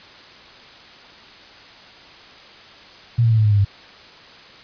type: tone with pitch steps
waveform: sine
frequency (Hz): 117.9 / 114.61 / 111.41 / 108.3 / 105.28 / 102.34 / 99.49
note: A#2 / A#2 / A2 / A2 / G#2 / G#2 / G2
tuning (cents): +20 / -29 / +22 / -27 / +24 / -25 / +26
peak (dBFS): -12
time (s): 3.18-3.649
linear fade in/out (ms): 10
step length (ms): 67
effects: white hiss -43 dBFS RMS until 4.63 s + resampled to 11025 Hz